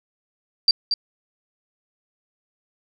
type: tone with echo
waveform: sine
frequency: 4698 Hz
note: D8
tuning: in tune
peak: -11 dBFS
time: 0.68-0.71 s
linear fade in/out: 2 ms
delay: 230 ms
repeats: 1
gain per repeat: -7 dB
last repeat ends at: 0.94 s
effects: none